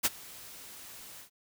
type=noise with ADSR envelope; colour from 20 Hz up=white; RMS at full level=-24 dBFS; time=0.03-1.3 s; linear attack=25 ms; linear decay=30 ms; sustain=-24 dB; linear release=99 ms; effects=none